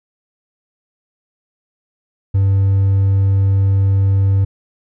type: tone with hard clipping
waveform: triangle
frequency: 97.7 Hz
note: G2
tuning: 5 cents flat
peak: -11 dBFS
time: 2.34-4.45 s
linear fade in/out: 10 ms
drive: 5 dB
effects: none